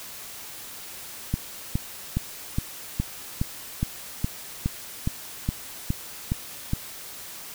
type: click train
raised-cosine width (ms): 5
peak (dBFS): -11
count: 14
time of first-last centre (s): 1.34-6.734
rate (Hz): 2.41
effects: white hiss -40 dBFS RMS until 7.54 s